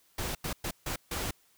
pink noise bursts at uneven times, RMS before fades -34 dBFS, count 5, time 0.18-0.35 / 0.44-0.53 / 0.64-0.71 / 0.86-0.96 / 1.11-1.31 s, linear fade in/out 5 ms, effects white hiss -66 dBFS RMS until 1.57 s

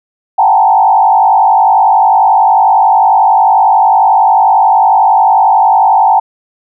sine tone with frequency modulation, 830.6 Hz, G#5, in tune, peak -4 dBFS, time 0.38-6.2 s, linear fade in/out 10 ms, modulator 51.1 Hz, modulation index 1.8, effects none

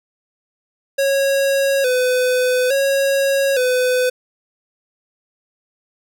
square tone with vibrato, 526 Hz, C5, 9 cents sharp, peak -15 dBFS, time 0.98-4.1 s, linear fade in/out 10 ms, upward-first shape square, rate 0.58 Hz, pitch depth 76 cents each way, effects none

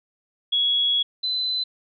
sine tone pair in turn, 3345 / 4028 Hz, G#7 / B7, +12 / +33 cents, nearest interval minor third, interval 321 cents, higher second, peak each -18 / -22 dBFS, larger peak first, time 0.52-1.03 / 1.23-1.64 s, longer first, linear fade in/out 10 ms, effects none

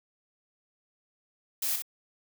blue noise with echo, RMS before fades -30 dBFS, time 1.62-1.76 s, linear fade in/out 5 ms, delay 62 ms, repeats 1, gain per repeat -5 dB, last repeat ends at 1.822 s, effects none

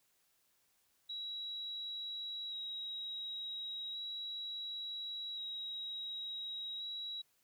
sine tone with vibrato, 3858 Hz, B7, 41 cents flat, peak -40 dBFS, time 1.09-7.22 s, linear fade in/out 10 ms, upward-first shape square, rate 0.35 Hz, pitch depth 12 cents each way, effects white hiss -75 dBFS RMS until 7.43 s

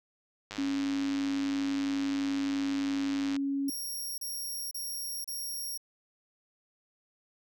click train, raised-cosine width 0.2 ms, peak -22 dBFS, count 295, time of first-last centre 0.51-3.364 s, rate 103 Hz
sine tone, 277.2 Hz, C#4, in tune, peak -28 dBFS, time 0.58-3.7 s, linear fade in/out 5 ms
10% pulse tone bursts, 5588 Hz, F8, in tune, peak -29 dBFS, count 4, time 3.68-5.776 s, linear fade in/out 5 ms, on 500 ms, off 32 ms
effects none

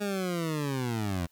20% pulse linear sweep, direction down, 207.7 to 82.41 Hz, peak -24 dBFS, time 0-1.27 s, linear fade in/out 20 ms, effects white hiss -68 dBFS RMS until 1.31 s

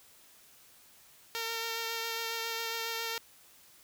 5% pulse tone with vibrato, 456.7 Hz, A#4, 36 cents flat, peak -22 dBFS, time 1.35-3.18 s, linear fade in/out 0 ms, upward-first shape sine, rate 7.3 Hz, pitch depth 15 cents each way, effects white hiss -59 dBFS RMS until 3.83 s

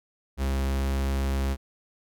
45% pulse tone with pitch glide, 67.3 to 67.69 Hz, C2 to C#2, +49 to -41 cents, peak -24 dBFS, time 0.37-1.57 s, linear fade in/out 50 ms, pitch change +10 cents, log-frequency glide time 0.53-1 s, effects none

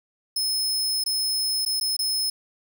sawtooth tone with dropouts, 5190 Hz, E8, 28 cents flat, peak -20 dBFS, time 0.36-2.3 s, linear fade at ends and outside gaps 5 ms, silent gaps 1.039-1.061 / 1.651-1.661 / 1.8-1.81 / 1.967-1.99 s, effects none

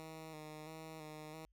10% pulse tone with vibrato, 156.4 Hz, D#3, 9 cents sharp, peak -40 dBFS, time 0-1.45 s, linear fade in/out 0 ms, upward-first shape square, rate 1.5 Hz, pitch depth 29 cents each way, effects added 50 Hz sine -70 dBFS peak until 1.52 s

